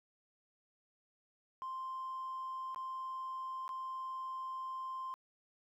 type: tone with dropouts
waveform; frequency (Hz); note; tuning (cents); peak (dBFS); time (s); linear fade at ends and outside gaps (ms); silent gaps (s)
triangle; 1046.5; C6; 0; -36; 1.62-5.14; 0; 2.746-2.76 / 3.679-3.691
effects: tanh soft clip ceiling -36 dBFS